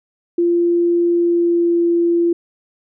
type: tone with pitch glide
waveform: sine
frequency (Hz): 344.7 to 341.7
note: F4 to F4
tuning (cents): -23 to -38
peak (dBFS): -12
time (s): 0.38-2.33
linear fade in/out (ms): 5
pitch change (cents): -15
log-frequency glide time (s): 1.12-1.84
effects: none

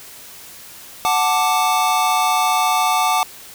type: chord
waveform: square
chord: D major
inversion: first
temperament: equal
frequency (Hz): 740 / 880 / 1174.7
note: F#5 / A5 / D6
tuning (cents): 0 / 0 / 0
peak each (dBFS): -20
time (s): 1.05-3.23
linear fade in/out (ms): 0
effects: white hiss -39 dBFS RMS until 3.54 s

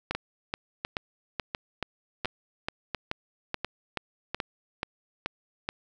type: two click trains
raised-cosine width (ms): 0.3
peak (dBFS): -14 / -13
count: 7 / 14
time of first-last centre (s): 0.15-4.346 / 0.11-5.689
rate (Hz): 1.43 / 2.33
effects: none

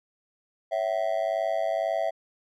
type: tone with amplitude modulation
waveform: triangle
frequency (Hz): 659.3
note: E5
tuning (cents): 0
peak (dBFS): -18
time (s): 0.71-2.11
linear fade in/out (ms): 20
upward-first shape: sine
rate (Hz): 102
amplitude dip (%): 100
effects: none

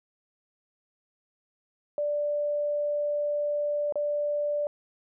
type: tone with dropouts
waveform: sine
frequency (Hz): 587.3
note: D5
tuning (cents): 0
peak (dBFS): -25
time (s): 1.98-4.67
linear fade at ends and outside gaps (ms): 1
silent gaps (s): 3.924-3.956
effects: none

